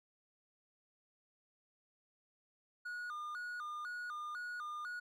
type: tone with vibrato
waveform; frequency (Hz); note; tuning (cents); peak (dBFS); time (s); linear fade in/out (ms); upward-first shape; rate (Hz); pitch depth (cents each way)
triangle; 1326; E6; +10; -39; 2.85-5; 10; square; 2; 160
effects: none